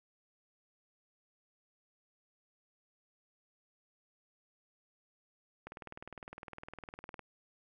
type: click train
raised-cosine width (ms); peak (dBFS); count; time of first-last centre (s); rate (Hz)
0.5; -30; 31; 5.67-7.193; 19.7
effects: none